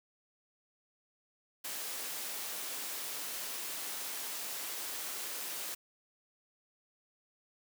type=high-pass noise; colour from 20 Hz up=white; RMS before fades=-40 dBFS; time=1.64-5.75 s; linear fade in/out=10 ms; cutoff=270 Hz; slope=12 dB/octave; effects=none